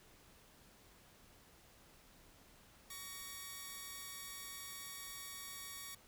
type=tone pair together; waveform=5% pulse; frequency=1126.8 / 1864.7 Hz; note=C#6 / A#6; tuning=+28 / 0 cents; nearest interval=major sixth; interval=872 cents; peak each=-37 / -40 dBFS; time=2.9-5.95 s; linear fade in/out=5 ms; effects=pink hiss -64 dBFS RMS until 6.07 s